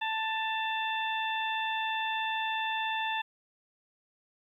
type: harmonic tone with a mistuned harmonic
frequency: 883 Hz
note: A5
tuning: 6 cents sharp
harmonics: 1 / 2 / 3 / 4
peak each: -32 / -35 / -37 / -38 dBFS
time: 0.01-3.22 s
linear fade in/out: 10 ms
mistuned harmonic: 3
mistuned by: +21 cents
effects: 11-bit